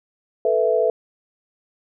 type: chord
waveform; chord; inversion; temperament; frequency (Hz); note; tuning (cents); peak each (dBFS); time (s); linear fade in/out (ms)
sine; A suspended second; none; equal; 440 / 493.9 / 659.3; A4 / B4 / E5; 0 / 0 / 0; -20; 0.45-0.9; 2
effects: none